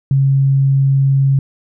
sine tone, 136.5 Hz, C#3, 26 cents flat, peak -9 dBFS, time 0.11-1.39 s, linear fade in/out 2 ms, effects none

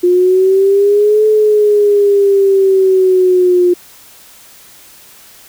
sine exponential two-way sweep, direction up then down, 353.7 to 431.8 to 353.7 Hz, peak -6 dBFS, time 0.03-3.74 s, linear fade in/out 10 ms, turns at 1.26 s, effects white hiss -40 dBFS RMS until 5.48 s

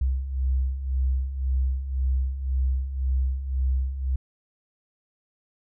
sine beating tone pair, 63.9 / 65.8 Hz, C2 / C2, -40 / +10 cents, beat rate 1.9 Hz, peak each -29 / -23 dBFS, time 0.01-4.16 s, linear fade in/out 5 ms, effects none

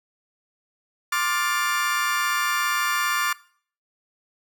35% pulse chord, D minor seventh, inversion third, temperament just, 1057.2 / 1174.7 / 1409.6 / 1762 Hz, C6 / D6 / F6 / A6, +18 / 0 / +16 / +2 cents, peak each -28 / -24 / -26 / -25 dBFS, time 1.12-3.33 s, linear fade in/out 5 ms, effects noise-tail reverb RT60 0.5 s tail -20 dB re dry

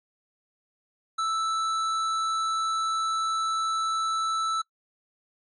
sine tone with tanh clipping, 1318.5 Hz, E6, in tune, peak -26 dBFS, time 1.18-4.62 s, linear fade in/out 10 ms, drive 13 dB, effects noise-tail reverb RT60 0.1 s tail -22 dB re dry + MP3 48 kbps

